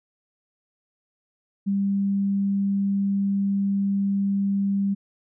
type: tone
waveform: sine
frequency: 198.1 Hz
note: G3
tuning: 18 cents sharp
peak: -20 dBFS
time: 1.66-4.95 s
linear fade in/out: 20 ms
effects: none